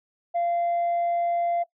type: tone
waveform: sine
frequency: 690 Hz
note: F5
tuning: 21 cents flat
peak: -20 dBFS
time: 0.34-1.64 s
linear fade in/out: 20 ms
effects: noise-tail reverb RT60 0.1 s tail -18 dB re dry + tanh soft clip ceiling -20 dBFS